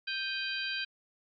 harmonic tone with a mistuned harmonic, 784 Hz, G5, in tune, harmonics 2 / 3 / 4 / 5 / 6, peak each -36 / -38 / -39 / -40 / -41 dBFS, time 0.07-0.85 s, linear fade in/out 10 ms, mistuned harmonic 3, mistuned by +93 cents, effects MP3 64 kbps

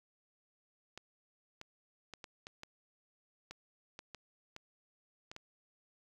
clicks, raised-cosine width 0.2 ms, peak -29 dBFS, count 12, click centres 0.976 / 1.614 / 2.137 / 2.242 / 2.469 / 2.634 / 3.51 / 3.991 / 4.147 / 4.564 / 5.315 / 5.364 s, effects 10-bit

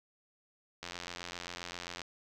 click train, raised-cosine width 0.2 ms, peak -23 dBFS, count 105, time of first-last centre 0.83-2.017 s, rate 87.6 Hz, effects none

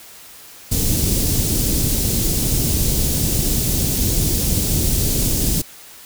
pink band-stop noise, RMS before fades -18 dBFS, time 0.71-5.62 s, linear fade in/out 10 ms, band 290 to 5700 Hz, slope 12 dB/octave, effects white hiss -41 dBFS RMS until 6.05 s

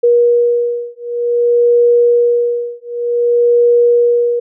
sine beating tone pair, 477.7 / 478.24 Hz, A#4 / A#4, +42 / +44 cents, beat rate 0.54 Hz, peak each -12 dBFS, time 0.03-4.4 s, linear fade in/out 10 ms, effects none

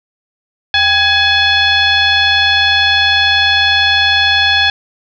sine tone with frequency modulation, 2538 Hz, D#7, 34 cents sharp, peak -8 dBFS, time 0.74-4.7 s, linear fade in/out 2 ms, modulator 873 Hz, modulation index 1.8, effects none

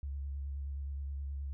sine tone with vibrato, 69.7 Hz, C#2, 10 cents sharp, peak -36 dBFS, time 0.03-1.53 s, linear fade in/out 0 ms, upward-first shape square, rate 9.5 Hz, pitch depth 24 cents each way, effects none

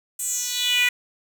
10% pulse tone with high-pass filter sweep, 491.5 Hz, B4, 8 cents flat, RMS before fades -23 dBFS, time 0.19-0.89 s, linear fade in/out 5 ms, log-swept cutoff 9200 to 2100 Hz, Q 4, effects none

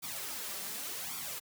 white noise with flanger, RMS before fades -40 dBFS, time 0.02-1.4 s, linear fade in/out 20 ms, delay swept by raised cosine 0.86 to 5.26 ms, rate 0.88 Hz, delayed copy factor +0.7, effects high-pass 100 Hz 12 dB/octave

